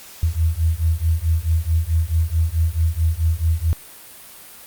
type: beating tone pair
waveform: sine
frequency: 79.3 / 83.9 Hz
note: D#2 / E2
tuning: +33 / +31 cents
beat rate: 4.6 Hz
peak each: -19 dBFS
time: 0.23-3.73 s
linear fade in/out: 0 ms
effects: white hiss -41 dBFS RMS until 4.66 s + Opus 48 kbps